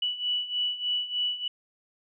sine beating tone pair, 2953 / 2956.3 Hz, F#7 / F#7, -4 / -2 cents, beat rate 3.3 Hz, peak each -32 / -28 dBFS, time 0.02-1.48 s, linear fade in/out 5 ms, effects none

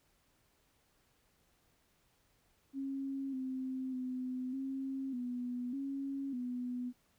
sine tone with pitch steps, 272 / 260.5 / 254.6 / 268.2 / 246.1 / 274.7 / 247.4 Hz, C#4 / C4 / C4 / C4 / B3 / C#4 / B3, -33 / -7 / -47 / +43 / -6 / -16 / +3 cents, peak -36 dBFS, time 2.73-6.93 s, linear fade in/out 50 ms, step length 600 ms, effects pink hiss -73 dBFS RMS until 7.18 s

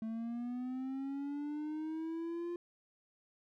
triangle linear sweep, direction up, 220 to 349.2 Hz, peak -35 dBFS, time 0.02-2.56 s, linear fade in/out 2 ms, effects none

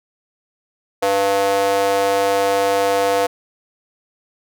square tone with high-pass filter, 99 Hz, G2, 18 cents sharp, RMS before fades -17 dBFS, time 1.02-3.27 s, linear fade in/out 10 ms, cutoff 570 Hz, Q 5, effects none

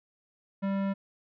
sine tone with tanh clipping, 196 Hz, G3, in tune, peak -29 dBFS, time 0.62-0.94 s, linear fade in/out 20 ms, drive 18 dB, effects none

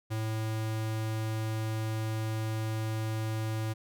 square tone, 110 Hz, A2, in tune, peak -31 dBFS, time 0.1-3.74 s, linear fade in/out 20 ms, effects none

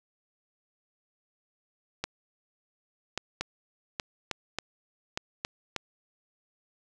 two click trains, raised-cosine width 0.2 ms, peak -13 / -13 dBFS, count 4 / 5, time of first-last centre 2.04-5.449 / 3.41-5.763 s, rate 0.88 / 1.7 Hz, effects none

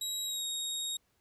25% pulse tone with pitch glide, 3845 to 3755 Hz, B7 to A#7, -47 to +12 cents, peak -29 dBFS, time 0.01-0.97 s, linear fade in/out 5 ms, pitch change -41 cents, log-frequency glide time 0.23-0.45 s, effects pink hiss -74 dBFS RMS until 1.2 s

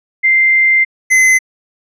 sine / square tone pair in turn, 2089 / 2047 Hz, C7 / C7, -3 / -38 cents, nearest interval unison, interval 35 cents, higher first, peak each -7 dBFS, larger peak neither, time 0.23-0.85 / 1.1-1.39 s, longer first, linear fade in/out 20 ms, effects low-pass 10000 Hz 12 dB/octave

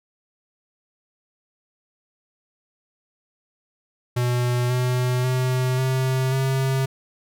square tone with pitch steps, 122.8 / 125.38 / 128.01 / 130.7 / 133.45 Hz, B2 / B2 / C3 / C3 / C3, -9 / +27 / -37 / -1 / +35 cents, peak -20 dBFS, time 4.16-6.86 s, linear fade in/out 10 ms, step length 540 ms, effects none

